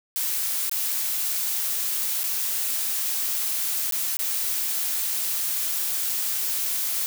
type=noise with dropouts; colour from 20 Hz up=blue; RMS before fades=-26 dBFS; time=0.16-7.06 s; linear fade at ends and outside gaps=0 ms; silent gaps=0.695-0.714 / 2.233-2.239 / 3.91-3.923 / 4.169-4.191 s; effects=none